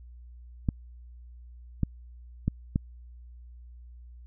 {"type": "clicks", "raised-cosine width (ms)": 5, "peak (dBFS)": -12, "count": 4, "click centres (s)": [0.688, 1.833, 2.48, 2.759], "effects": ["added 60 Hz sine -45 dBFS peak until 4.26 s"]}